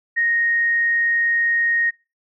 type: tone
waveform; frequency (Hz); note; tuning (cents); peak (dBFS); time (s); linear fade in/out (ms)
sine; 1864.7; A#6; 0; -16; 0.16-1.91; 20
effects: noise-tail reverb RT60 0.3 s tail -23 dB re dry